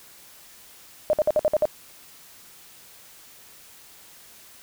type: tone bursts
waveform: sine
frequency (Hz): 611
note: D#5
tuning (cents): -32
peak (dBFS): -16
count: 7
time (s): 1.1-1.654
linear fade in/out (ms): 0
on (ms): 32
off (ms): 55
effects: white hiss -49 dBFS RMS until 4.62 s